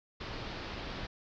pink low-pass noise, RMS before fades -41 dBFS, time 0.2-1.07 s, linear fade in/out 10 ms, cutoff 5000 Hz, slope 48 dB/octave, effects none

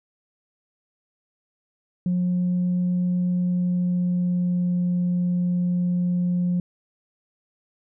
sine tone with pitch glide, 179.2 to 177.65 Hz, F3 to F3, +45 to +30 cents, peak -18 dBFS, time 2.06-6.6 s, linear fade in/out 2 ms, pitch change -15 cents, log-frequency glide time 3.21-4.82 s, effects tanh soft clip ceiling -17 dBFS

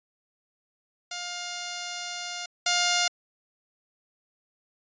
5% pulse tone pair in turn, 707 / 707 Hz, F5 / F5, +21 / +21 cents, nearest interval unison, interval 0 cents, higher neither, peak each -21 / -10 dBFS, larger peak second, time 1.11-2.46 / 2.66-3.08 s, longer first, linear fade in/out 5 ms, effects resampled to 16000 Hz

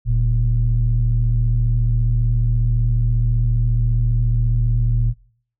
sine tone pair together, 41.84 / 116.54 Hz, E1 / A#2, +27 / 0 cents, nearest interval octave + tritone, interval 1773 cents, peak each -16 dBFS, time 0.05-5.14 s, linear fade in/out 50 ms, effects noise-tail reverb RT60 0.6 s tail -24 dB re dry + tanh soft clip ceiling -8 dBFS

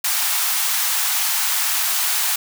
white high-pass noise, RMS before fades -20 dBFS, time 0.04-2.36 s, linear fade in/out 5 ms, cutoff 730 Hz, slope 48 dB/octave, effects none

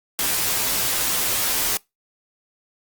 white noise with comb filter, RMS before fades -22 dBFS, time 0.19-1.77 s, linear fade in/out 0 ms, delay 13 ms, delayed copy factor -0.7, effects noise-tail reverb RT60 0.2 s tail -24 dB re dry + Opus 48 kbps

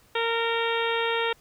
harmonic tone, 460.7 Hz, A#4, 20 cents flat, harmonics 1 / 2 / 3 / 4 / 5 / 6 / 7 / 8, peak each -27 / -30 / -32 / -33 / -34 / -35 / -35 / -36 dBFS, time 0.15-1.33 s, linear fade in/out 5 ms, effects pink hiss -59 dBFS RMS until 1.4 s

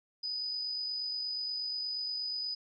sine tone with amplitude modulation, 4981 Hz, D#8, 1 cent sharp, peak -32 dBFS, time 0.23-2.55 s, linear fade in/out 10 ms, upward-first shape sine, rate 48.4 Hz, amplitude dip 30%, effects none

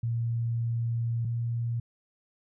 sine tone pair in turn, 116.54 / 117.49 Hz, A#2 / A#2, 0 / +14 cents, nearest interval unison, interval 14 cents, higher second, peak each -26 / -27 dBFS, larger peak first, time 0.03-1.25 / 1.25-1.8 s, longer first, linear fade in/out 5 ms, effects none

